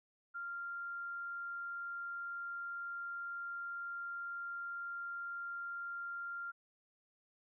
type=tone; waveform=sine; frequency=1391 Hz; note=F6; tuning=7 cents flat; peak=-40 dBFS; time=0.34-6.52 s; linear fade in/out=20 ms; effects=none